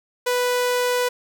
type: tone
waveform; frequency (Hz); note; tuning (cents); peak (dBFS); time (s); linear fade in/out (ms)
sawtooth; 493.9; B4; 0; -15; 0.26-1.09; 10
effects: none